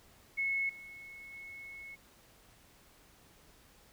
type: tone with level steps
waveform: sine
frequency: 2190 Hz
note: C#7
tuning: 22 cents flat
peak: -30 / -47 / -45 dBFS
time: 0.37-1.96 s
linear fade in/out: 20 ms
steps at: 0.69 / 1.33 s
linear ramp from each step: 5 ms
effects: pink hiss -62 dBFS RMS until 3.92 s